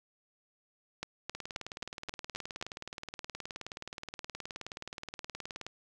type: two click trains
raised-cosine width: 0.2 ms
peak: -23 / -19 dBFS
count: 83 / 7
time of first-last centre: 1.35-5.666 / 1.03-2.626 s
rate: 19 / 3.76 Hz
effects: none